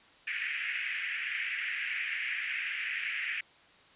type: band-pass noise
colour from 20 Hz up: white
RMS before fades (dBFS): -35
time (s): 0.27-3.41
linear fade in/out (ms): 5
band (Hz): 1700 to 2600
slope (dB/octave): 48
effects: white hiss -59 dBFS RMS until 3.95 s + resampled to 8000 Hz